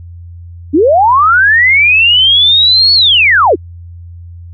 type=linear two-way sweep; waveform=sine; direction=up then down; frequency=261.7 to 4435 to 261.7 Hz; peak=-4 dBFS; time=0.73-3.56 s; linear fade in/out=20 ms; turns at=2.94 s; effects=added 86 Hz sine -27 dBFS peak until 4.53 s